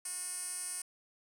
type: tone with band-pass filter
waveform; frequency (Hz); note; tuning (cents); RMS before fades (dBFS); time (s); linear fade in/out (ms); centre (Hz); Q
10% pulse; 362.2; F#4; -37; -40; 0.05-0.82; 5; 9100; 4.9
effects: 10-bit